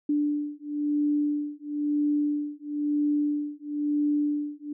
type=beating tone pair; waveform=sine; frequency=293.7 / 294.7 Hz; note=D4 / D4; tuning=0 / +6 cents; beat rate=1 Hz; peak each=-27 dBFS; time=0.09-4.73 s; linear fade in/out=5 ms; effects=none